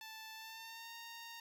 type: tone with pitch glide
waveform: 10% pulse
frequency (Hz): 880 to 925.4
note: A5 to A#5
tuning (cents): 0 to -13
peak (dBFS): -40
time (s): 0.01-1.4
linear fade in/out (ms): 2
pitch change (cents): +87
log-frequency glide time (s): 0.35-0.94
effects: none